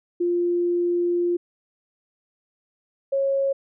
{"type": "tone pair in turn", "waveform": "sine", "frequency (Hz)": [349.2, 547.6], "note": ["F4", "C#5"], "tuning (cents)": [0, -21], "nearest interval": "minor sixth", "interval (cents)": 779, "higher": "second", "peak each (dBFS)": -19, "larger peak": "neither", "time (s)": [[0.2, 1.37], [3.12, 3.53]], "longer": "first", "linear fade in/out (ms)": 10, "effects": []}